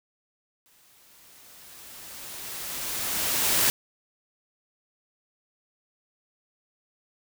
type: noise with exponential growth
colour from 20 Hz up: white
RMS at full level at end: -21 dBFS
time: 0.66-3.7 s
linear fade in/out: 0 ms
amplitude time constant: 660 ms
effects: none